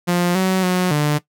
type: tone with pitch steps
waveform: sawtooth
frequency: 176 / 187.7 / 182 / 148.6 Hz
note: F3 / F#3 / F#3 / D3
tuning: +14 / +25 / -28 / +21 cents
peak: -11 dBFS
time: 0.07-1.19 s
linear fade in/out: 20 ms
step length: 280 ms
effects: noise-tail reverb RT60 0.1 s tail -17 dB re dry